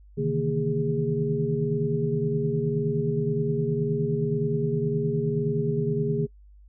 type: tone cluster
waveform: sine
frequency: 130 / 151.9 / 161.5 / 230.8 / 410.9 Hz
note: C3 / D#3 / E3 / A#3 / G#4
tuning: -11 / -41 / -35 / -17 / -18 cents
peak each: -31 / -27 / -33 / -31 / -27 dBFS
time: 0.17-6.27 s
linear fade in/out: 20 ms
effects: noise-tail reverb RT60 0.1 s tail -25 dB re dry + added 50 Hz sine -48 dBFS peak until 6.68 s